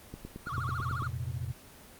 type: click train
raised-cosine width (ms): 3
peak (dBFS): -27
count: 9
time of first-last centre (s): 0.14-1.022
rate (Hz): 9.07
type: tone with vibrato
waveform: triangle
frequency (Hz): 1255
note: D#6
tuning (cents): +15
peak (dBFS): -33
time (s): 0.46-1.08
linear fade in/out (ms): 10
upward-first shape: sine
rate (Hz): 14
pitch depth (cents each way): 240
type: chord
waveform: sine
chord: F suspended fourth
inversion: none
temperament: equal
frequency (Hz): 87.31 / 116.54 / 130.81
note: F2 / Bb2 / C3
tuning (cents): 0 / 0 / 0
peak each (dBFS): -37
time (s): 0.52-1.52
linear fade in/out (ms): 10
effects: pink hiss -52 dBFS RMS until 1.99 s + Opus 24 kbps